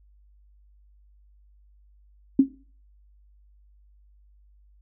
sine tone with exponential decay, 270.9 Hz, C#4, 40 cents flat, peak -9 dBFS, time 2.39-2.5 s, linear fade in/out 5 ms, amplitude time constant 23 ms, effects noise-tail reverb RT60 0.4 s tail -18 dB re dry + added 50 Hz sine -54 dBFS peak until 4.81 s

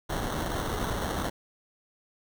pink noise with sample-and-hold, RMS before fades -31 dBFS, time 0.09-1.3 s, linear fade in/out 10 ms, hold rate 2450 Hz, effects none

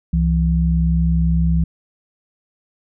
sine tone pair together, 66 / 166.31 Hz, C2 / E3, +16 / +16 cents, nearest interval octave + major third, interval 1600 cents, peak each -16 dBFS, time 0.13-1.64 s, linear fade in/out 5 ms, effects none

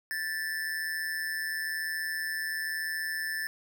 square tone with amplitude modulation, 1757 Hz, A6, 3 cents flat, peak -29 dBFS, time 0.11-3.47 s, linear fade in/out 0 ms, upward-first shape sine, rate 161 Hz, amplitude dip 60%, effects none

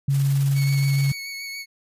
sine tone, 138.59 Hz, C#3, in tune, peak -17 dBFS, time 0.08-1.12 s, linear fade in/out 5 ms
white noise with tremolo, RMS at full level -36 dBFS, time 0.09-1.15 s, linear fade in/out 50 ms, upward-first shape square, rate 19 Hz, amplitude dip 40%
25% pulse tone with vibrato, 2217 Hz, C#7, in tune, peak -27 dBFS, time 0.54-1.66 s, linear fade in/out 50 ms, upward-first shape sine, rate 7 Hz, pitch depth 19 cents each way
effects resampled to 32000 Hz

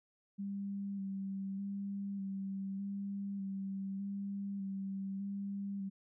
sine tone with vibrato, 196.7 Hz, G3, 6 cents sharp, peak -37 dBFS, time 0.38-5.9 s, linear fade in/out 20 ms, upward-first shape square, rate 0.83 Hz, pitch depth 20 cents each way, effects none

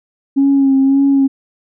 sine tone with vibrato, 273 Hz, C#4, 26 cents flat, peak -7 dBFS, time 0.36-1.28 s, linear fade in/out 20 ms, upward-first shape sine, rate 1.8 Hz, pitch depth 29 cents each way, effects tanh soft clip ceiling -4 dBFS

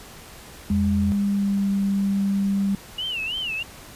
sine tone with pitch glide, 203.2 to 197.64 Hz, G#3 to G3, -38 to +14 cents, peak -19 dBFS, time 0.7-2.75 s, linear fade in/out 2 ms, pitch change -48 cents, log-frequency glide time 0.93-1.72 s
sine tone, 85.9 Hz, F2, 28 cents flat, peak -23 dBFS, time 0.71-1.12 s, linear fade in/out 0 ms
sine tone with vibrato, 2841 Hz, F7, 29 cents sharp, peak -25 dBFS, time 2.98-3.63 s, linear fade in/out 5 ms, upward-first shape sine, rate 3.1 Hz, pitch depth 170 cents each way
effects pink hiss -43 dBFS RMS until 3.95 s + resampled to 32000 Hz

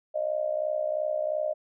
sine tone with amplitude modulation, 614 Hz, D#5, 23 cents flat, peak -22 dBFS, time 0.14-1.54 s, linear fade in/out 20 ms, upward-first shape sine, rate 62.9 Hz, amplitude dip 80%, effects none

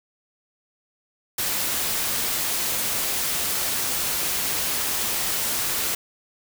white noise, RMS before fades -25 dBFS, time 1.38-5.95 s, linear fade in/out 5 ms, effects none

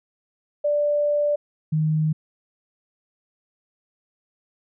sine tone pair in turn, 587.3 / 155.56 Hz, D5 / D#3, 0 / 0 cents, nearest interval octave + major seventh, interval 2300 cents, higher first, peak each -18 dBFS, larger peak neither, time 0.64-1.36 / 1.72-2.13 s, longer first, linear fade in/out 10 ms, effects none

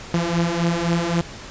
sawtooth beating tone pair, 167.7 / 171.5 Hz, E3 / F3, +30 / -31 cents, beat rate 3.8 Hz, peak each -19 / -17 dBFS, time 0.14-1.21 s, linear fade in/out 0 ms, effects pink hiss -37 dBFS RMS until 1.5 s + resampled to 16000 Hz

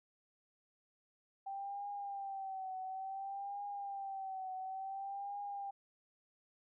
sine tone with vibrato, 781 Hz, G5, 7 cents flat, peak -40 dBFS, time 1.46-5.71 s, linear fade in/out 10 ms, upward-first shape triangle, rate 0.57 Hz, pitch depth 72 cents each way, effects none

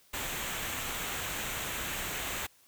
pink noise with comb filter, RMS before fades -36 dBFS, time 0.13-2.47 s, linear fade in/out 10 ms, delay 0.2 ms, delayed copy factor -0.55, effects white hiss -63 dBFS RMS until 2.67 s

